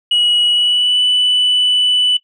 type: tone with pitch glide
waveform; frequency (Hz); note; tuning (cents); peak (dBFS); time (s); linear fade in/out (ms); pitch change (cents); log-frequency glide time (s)
sine; 2915 to 2981; F#7 to F#7; -26 to +12; -9; 0.11-2.17; 5; +38; 0.44-1.02
effects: noise-tail reverb RT60 0.1 s tail -18 dB re dry + tanh soft clip ceiling -8 dBFS